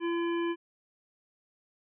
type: harmonic tone with a mistuned harmonic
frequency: 340 Hz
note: F4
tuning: 46 cents flat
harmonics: 1 / 3 / 5 / 7 / 9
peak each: -28 / -38 / -42 / -45 / -47 dBFS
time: 0-0.56 s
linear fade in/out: 50 ms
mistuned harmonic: 9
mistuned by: -22 cents
effects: none